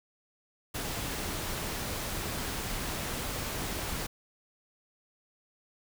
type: noise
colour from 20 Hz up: pink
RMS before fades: -35 dBFS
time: 0.74-4.07 s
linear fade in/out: 10 ms
effects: none